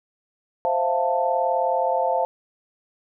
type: chord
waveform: sine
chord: F major seventh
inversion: second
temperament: equal with one note detuned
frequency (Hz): 523.3 / 659.3 / 698.5 / 885.1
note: C5 / E5 / F5 / A5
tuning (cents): 0 / 0 / 0 / +10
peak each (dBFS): -24 / -27 / -24 / -24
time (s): 0.65-2.25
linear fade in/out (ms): 0
effects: none